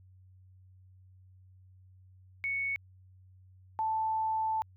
sine tone pair in turn, 2217 / 879.8 Hz, C#7 / A5, 0 / 0 cents, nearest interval octave + major third, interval 1600 cents, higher first, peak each -30 / -28 dBFS, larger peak second, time 2.44-2.76 / 3.79-4.62 s, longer second, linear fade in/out 0 ms, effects added 93 Hz sine -55 dBFS peak until 4.76 s

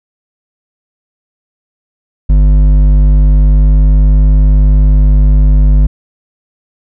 sine tone with hard clipping, 50.1 Hz, G1, 38 cents sharp, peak -5 dBFS, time 2.29-5.87 s, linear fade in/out 10 ms, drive 8 dB, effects none

